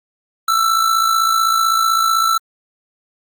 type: tone with amplitude modulation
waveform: square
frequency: 1331 Hz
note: E6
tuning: 16 cents sharp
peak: -11 dBFS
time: 0.48-2.38 s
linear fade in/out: 5 ms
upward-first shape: sine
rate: 55.8 Hz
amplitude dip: 55%
effects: Opus 48 kbps